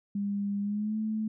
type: tone with pitch glide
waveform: sine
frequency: 201.6 to 217.3 Hz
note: G3 to A3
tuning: +49 to -21 cents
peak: -28 dBFS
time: 0.15-1.28 s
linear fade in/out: 5 ms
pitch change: +130 cents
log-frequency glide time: 0.61-0.97 s
effects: none